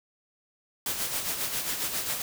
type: noise with tremolo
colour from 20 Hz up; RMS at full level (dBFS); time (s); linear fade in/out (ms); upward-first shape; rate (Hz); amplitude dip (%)
white; -29; 0.86-2.22; 2; sine; 7.4; 50
effects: none